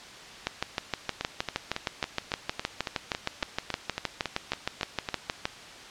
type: two click trains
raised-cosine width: 0.2 ms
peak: -9 / -12 dBFS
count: 33 / 15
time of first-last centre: 0.47-5.454 / 1.21-5.088 s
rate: 6.42 / 3.61 Hz
effects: white hiss -45 dBFS RMS until 5.9 s + low-pass 5000 Hz 12 dB/octave